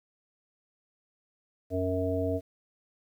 harmonic tone, 92.5 Hz, F#2, in tune, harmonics 1 / 3 / 5 / 7, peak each -32 / -32 / -32 / -32 dBFS, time 1.7-2.41 s, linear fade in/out 50 ms, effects 10-bit

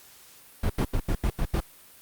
brown noise bursts, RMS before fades -24 dBFS, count 7, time 0.63-1.604 s, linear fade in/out 5 ms, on 68 ms, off 83 ms, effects white hiss -52 dBFS RMS until 2.01 s + Opus 48 kbps

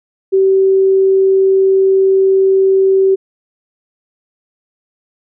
sine tone, 384.5 Hz, G4, 33 cents flat, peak -7 dBFS, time 0.32-3.16 s, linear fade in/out 20 ms, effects none

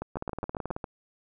two click trains, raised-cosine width 1 ms, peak -19 / -19 dBFS, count 7 / 12, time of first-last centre 0.02-0.842 / 0.17-0.765 s, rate 7.3 / 18.5 Hz, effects none

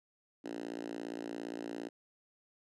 5% pulse tone with high-pass filter, 57.4 Hz, A#1, 26 cents flat, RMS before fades -42 dBFS, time 0.44-1.89 s, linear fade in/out 10 ms, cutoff 290 Hz, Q 3.5, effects low-pass 8000 Hz 12 dB/octave

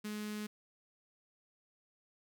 sawtooth tone with notch filter, 211 Hz, G#3, 28 cents sharp, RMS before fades -41 dBFS, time 0.04-0.47 s, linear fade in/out 10 ms, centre 710 Hz, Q 0.7, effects none

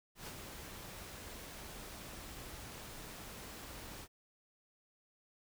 pink noise with ADSR envelope, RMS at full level -45 dBFS, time 0.15-4.08 s, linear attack 120 ms, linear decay 56 ms, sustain -4 dB, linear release 57 ms, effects none

